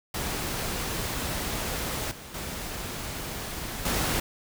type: noise with level steps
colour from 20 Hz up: pink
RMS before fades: -31 / -43 / -35 / -27 dBFS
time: 0.14-4.2 s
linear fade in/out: 5 ms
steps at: 2.11 / 2.34 / 3.85 s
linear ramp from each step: 5 ms
effects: none